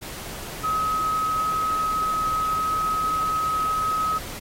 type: tone in noise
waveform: sine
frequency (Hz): 1273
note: D#6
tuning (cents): +39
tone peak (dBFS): -21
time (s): 0.63-4.19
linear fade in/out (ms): 20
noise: pink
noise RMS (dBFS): -36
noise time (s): 0.01-4.4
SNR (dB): +12
effects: AAC 48 kbps